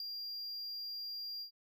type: tone with ADSR envelope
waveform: triangle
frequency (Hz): 4780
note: D8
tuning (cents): +30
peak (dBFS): -34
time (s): 0-1.51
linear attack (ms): 3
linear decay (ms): 4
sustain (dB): -5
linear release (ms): 97
effects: none